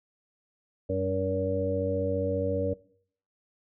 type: harmonic tone with a mistuned harmonic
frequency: 94.7 Hz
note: F#2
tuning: 41 cents sharp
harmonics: 1 / 2 / 3 / 5 / 6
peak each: -32 / -38 / -34 / -30 / -31 dBFS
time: 0.89-2.74 s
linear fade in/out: 10 ms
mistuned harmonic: 2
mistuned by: +29 cents
effects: noise-tail reverb RT60 0.6 s tail -21 dB re dry